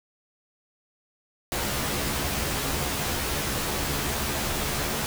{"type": "noise with comb filter", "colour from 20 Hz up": "pink", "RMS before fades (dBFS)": -28, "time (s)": [1.52, 5.06], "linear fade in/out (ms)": 0, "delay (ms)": 14, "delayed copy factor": 0.7, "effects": []}